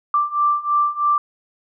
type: beating tone pair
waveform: sine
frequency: 1174.7 / 1177.8 Hz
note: D6 / D6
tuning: 0 / +5 cents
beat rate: 3.1 Hz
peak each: -20 / -18 dBFS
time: 0.14-1.18 s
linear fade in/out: 2 ms
effects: none